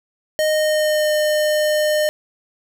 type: tone with pitch glide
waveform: square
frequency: 618 to 607.7 Hz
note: D#5 to D#5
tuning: -12 to -41 cents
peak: -16 dBFS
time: 0.39-2.09 s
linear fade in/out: 0 ms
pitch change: -29 cents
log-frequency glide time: 0.49-1.13 s
effects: none